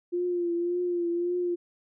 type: tone with vibrato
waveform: sine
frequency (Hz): 349.2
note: F4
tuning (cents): 0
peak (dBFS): -25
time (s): 0.12-1.56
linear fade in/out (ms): 20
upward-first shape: triangle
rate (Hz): 1.8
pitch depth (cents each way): 44
effects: none